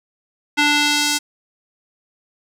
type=tone with band-pass filter sweep; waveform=square; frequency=293.7 Hz; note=D4; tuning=in tune; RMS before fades=-17 dBFS; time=0.57-1.19 s; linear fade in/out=20 ms; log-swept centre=2400 to 6400 Hz; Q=1; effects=none